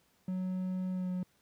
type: tone with pitch glide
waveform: triangle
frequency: 185 to 182.24 Hz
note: F#3 to F#3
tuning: 0 to -26 cents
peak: -30 dBFS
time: 0.28-1.23 s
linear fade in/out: 2 ms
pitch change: -26 cents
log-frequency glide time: 0.92-1.1 s
effects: pink hiss -70 dBFS RMS until 1.41 s + high-pass 80 Hz 12 dB/octave